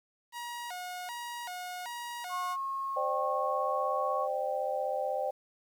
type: tone with vibrato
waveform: sawtooth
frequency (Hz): 830.6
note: G#5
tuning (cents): 0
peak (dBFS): -34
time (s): 0.32-2.57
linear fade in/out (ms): 50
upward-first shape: square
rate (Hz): 1.3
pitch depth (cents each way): 240
type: tone with pitch glide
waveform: sine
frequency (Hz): 1084 to 1106.1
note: C#6 to C#6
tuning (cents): -39 to -4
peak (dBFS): -32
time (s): 2.29-4.28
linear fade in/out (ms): 50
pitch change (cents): +35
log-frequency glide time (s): 2.8-4.1
type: chord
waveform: sine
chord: C suspended second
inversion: none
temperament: equal with one note detuned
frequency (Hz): 523.3 / 599.3 / 784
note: C5 / D5 / G5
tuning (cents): 0 / +35 / 0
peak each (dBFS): -34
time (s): 2.96-5.31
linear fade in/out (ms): 10
effects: 10-bit